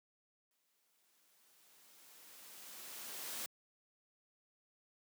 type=noise with exponential growth; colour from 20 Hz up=white; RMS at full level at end=-42 dBFS; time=0.51-3.46 s; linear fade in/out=1 ms; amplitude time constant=640 ms; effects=high-pass 200 Hz 12 dB/octave